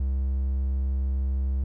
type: tone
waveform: triangle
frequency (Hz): 66.5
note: C2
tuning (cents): +29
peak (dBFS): -21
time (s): 0-1.64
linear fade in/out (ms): 5
effects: none